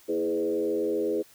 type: tone with frequency modulation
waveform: sine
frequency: 414.3 Hz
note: G#4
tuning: 4 cents flat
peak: -24 dBFS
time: 0.08-1.23 s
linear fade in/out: 20 ms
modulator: 87.9 Hz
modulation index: 1.2
effects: white hiss -56 dBFS RMS until 1.34 s